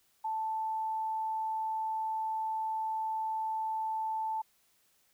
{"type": "tone", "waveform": "sine", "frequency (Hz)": 880, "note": "A5", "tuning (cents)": 0, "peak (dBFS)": -31, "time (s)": [0.24, 4.42], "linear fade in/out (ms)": 10, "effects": ["white hiss -70 dBFS RMS until 5.13 s"]}